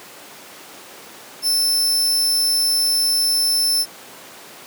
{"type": "tone", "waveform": "sawtooth", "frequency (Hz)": 5300, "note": "E8", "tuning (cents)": 9, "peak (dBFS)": -13, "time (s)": [1.42, 3.86], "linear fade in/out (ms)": 50, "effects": ["pink hiss -39 dBFS RMS until 4.66 s", "high-pass 300 Hz 12 dB/octave"]}